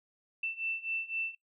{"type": "beating tone pair", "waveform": "sine", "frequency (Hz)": [2668, 2671.9], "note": ["E7", "E7"], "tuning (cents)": [20, 23], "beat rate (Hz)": 3.9, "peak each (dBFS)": [-37, -35], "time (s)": [0.43, 1.35], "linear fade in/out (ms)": 5, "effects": ["noise-tail reverb RT60 0.1 s tail -21 dB re dry"]}